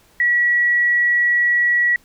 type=tone; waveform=sine; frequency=1930 Hz; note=B6; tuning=40 cents flat; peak=-13 dBFS; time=0.2-1.96 s; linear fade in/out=2 ms; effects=pink hiss -54 dBFS RMS until 2.04 s